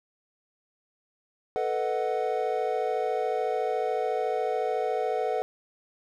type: chord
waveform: triangle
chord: B dominant seventh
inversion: third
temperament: equal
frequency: 440 / 493.9 / 622.3 / 740 Hz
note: A4 / B4 / D#5 / F#5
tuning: 0 / 0 / 0 / 0 cents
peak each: -28 / -29 / -32 / -28 dBFS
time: 1.56-5.42 s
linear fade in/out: 0 ms
effects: none